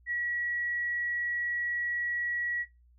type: tone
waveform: sine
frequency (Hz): 1924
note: B6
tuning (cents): -46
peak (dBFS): -29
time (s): 0.06-2.66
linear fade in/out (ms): 50
effects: noise-tail reverb RT60 0.2 s tail -17 dB re dry + added 60 Hz sine -58 dBFS peak until 2.98 s